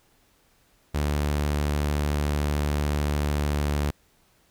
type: tone with pitch glide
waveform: sawtooth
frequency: 73.5 to 73.03 Hz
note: D2 to D2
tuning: +2 to -9 cents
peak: -19 dBFS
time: 0.94-3.91 s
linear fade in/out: 10 ms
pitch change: -11 cents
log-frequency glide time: 3.29-3.79 s
effects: pink hiss -63 dBFS RMS until 4.5 s